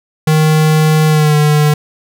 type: tone with pitch glide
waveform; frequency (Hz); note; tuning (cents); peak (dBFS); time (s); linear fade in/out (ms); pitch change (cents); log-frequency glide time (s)
square; 155.56 to 149.83; D#3 to D3; 0 to +35; -8; 0.27-1.74; 5; -65; 1.07-1.36
effects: none